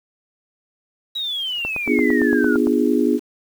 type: exponential sweep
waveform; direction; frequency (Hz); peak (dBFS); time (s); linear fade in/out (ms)
sine; down; 3892 to 1396.9; -22; 1.15-2.57; 10
type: click train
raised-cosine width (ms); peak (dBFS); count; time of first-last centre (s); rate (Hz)
1; -15; 10; 1.65-2.67; 8.82
type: chord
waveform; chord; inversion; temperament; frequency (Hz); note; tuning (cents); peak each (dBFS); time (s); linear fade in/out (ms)
sine; B diminished seventh; none; equal with one note detuned; 246.9 / 298.1 / 349.2 / 415.3; B3 / D4 / F4 / Ab4; 0 / +26 / 0 / 0; -19 / -19 / -22 / -21; 1.86-3.2; 50
effects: 7-bit